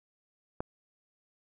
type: click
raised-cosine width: 1 ms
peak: -19 dBFS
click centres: 0.605 s
effects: none